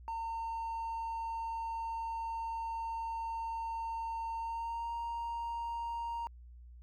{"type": "tone with pitch glide", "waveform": "triangle", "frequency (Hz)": [911, 932.3], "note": ["A#5", "A#5"], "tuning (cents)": [-40, 0], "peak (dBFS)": -33, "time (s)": [0.08, 6.27], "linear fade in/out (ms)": 0, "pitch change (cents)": 40, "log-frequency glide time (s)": [4.37, 4.93], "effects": ["tanh soft clip ceiling -30 dBFS", "added 60 Hz sine -50 dBFS peak until 6.82 s"]}